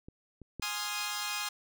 clicks, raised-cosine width 3 ms, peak -33 / -35 / -26 dBFS, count 3, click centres 0.085 / 0.417 / 0.597 s
10% pulse chord, F minor seventh, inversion first, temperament equal, 830.6 / 1046.5 / 1244.5 / 1396.9 Hz, Ab5 / C6 / Eb6 / F6, 0 / 0 / 0 / 0 cents, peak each -30 / -31 / -30 / -33 dBFS, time 0.62-1.49 s, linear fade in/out 5 ms
effects none

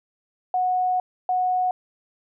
sine tone pair in turn, 734 / 734 Hz, F#5 / F#5, -14 / -14 cents, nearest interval unison, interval 0 cents, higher neither, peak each -19 dBFS, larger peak neither, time 0.54-1 / 1.29-1.71 s, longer first, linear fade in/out 2 ms, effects none

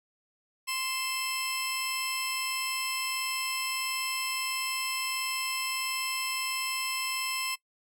15% pulse tone pair together, 1046.5 / 2637 Hz, C6 / E7, 0 / 0 cents, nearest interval octave + major third, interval 1600 cents, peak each -27 / -25 dBFS, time 0.67-7.56 s, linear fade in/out 20 ms, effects noise-tail reverb RT60 0.1 s tail -21 dB re dry

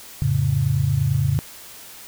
sine chord, F augmented, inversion none, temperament equal with one note detuned, 87.31 / 109.68 / 138.59 Hz, F2 / A2 / C#3, 0 / -5 / 0 cents, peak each -25 / -22 / -19 dBFS, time 0.22-1.39 s, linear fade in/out 0 ms, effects white hiss -41 dBFS RMS until 2.07 s

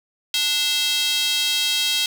square tone with high-pass filter, 293.7 Hz, D4, in tune, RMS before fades -21 dBFS, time 0.34-2.06 s, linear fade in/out 2 ms, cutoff 3400 Hz, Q 3.1, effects none

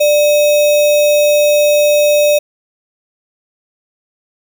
sine tone with sample-and-hold, 592 Hz, D5, 14 cents sharp, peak -7 dBFS, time 0-2.39 s, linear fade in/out 10 ms, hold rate 3150 Hz, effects none

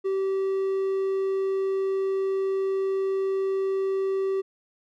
triangle tone, 386.2 Hz, G4, 26 cents flat, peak -21 dBFS, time 0.04-4.42 s, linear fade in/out 20 ms, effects none

